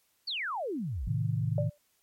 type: exponential sweep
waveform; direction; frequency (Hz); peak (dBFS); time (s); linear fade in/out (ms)
sine; down; 4757 to 43.87; -31; 0.27-1.09; 10
type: chord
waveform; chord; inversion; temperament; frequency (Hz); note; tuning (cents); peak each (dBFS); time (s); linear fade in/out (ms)
sine; A diminished; none; just; 110 / 132 / 158.4; A2 / C3 / Eb3; 0 / +16 / +31; -30 / -32 / -32; 1.07-1.7; 10
type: tone with exponential decay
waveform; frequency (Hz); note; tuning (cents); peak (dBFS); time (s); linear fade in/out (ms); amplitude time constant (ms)
sine; 587.3; D5; 0; -26; 1.58-1.78; 2; 42
effects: white hiss -71 dBFS RMS until 2.02 s + MP3 64 kbps